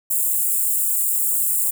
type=high-pass noise; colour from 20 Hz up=white; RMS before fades=-20 dBFS; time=0.1-1.71 s; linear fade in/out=10 ms; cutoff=7300 Hz; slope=96 dB/octave; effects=none